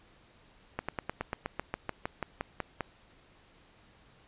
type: slowing click train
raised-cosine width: 0.5 ms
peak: -17 dBFS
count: 15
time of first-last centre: 0.79-2.807 s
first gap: 96 ms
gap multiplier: 1.06
effects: pink hiss -61 dBFS RMS until 4.27 s + resampled to 8000 Hz